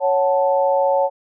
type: chord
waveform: sine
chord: F# minor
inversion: second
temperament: equal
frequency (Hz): 554.4 / 740 / 880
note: C#5 / F#5 / A5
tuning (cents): 0 / 0 / 0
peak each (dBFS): -16 / -22 / -20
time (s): 0-1.1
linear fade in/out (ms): 50
effects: none